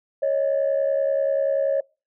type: tone pair together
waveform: sine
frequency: 551.9 / 622.3 Hz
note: C#5 / D#5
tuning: -8 / 0 cents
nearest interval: major second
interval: 208 cents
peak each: -19 / -23 dBFS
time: 0.22-1.81 s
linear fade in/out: 10 ms
effects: noise-tail reverb RT60 0.3 s tail -26 dB re dry + tanh soft clip ceiling -14 dBFS